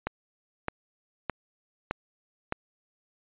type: click train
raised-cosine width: 0.5 ms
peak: -13 dBFS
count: 5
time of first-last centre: 0.07-2.524 s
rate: 1.63 Hz
effects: resampled to 8000 Hz